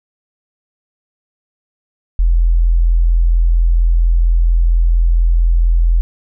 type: tone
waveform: sine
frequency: 42.17 Hz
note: E1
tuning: 40 cents sharp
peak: -8 dBFS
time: 2.19-6.01 s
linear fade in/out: 0 ms
effects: none